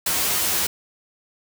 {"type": "noise with comb filter", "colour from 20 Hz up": "white", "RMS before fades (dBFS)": -22, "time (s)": [0.06, 0.67], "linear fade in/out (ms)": 5, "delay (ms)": 12, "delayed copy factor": 0.6, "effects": []}